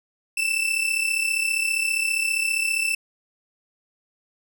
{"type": "tone pair together", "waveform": "40% pulse", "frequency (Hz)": [2637, 2672], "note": ["E7", "E7"], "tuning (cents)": [0, 23], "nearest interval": "unison", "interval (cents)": 23, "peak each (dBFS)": -23, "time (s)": [0.37, 2.95], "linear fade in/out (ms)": 5, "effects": []}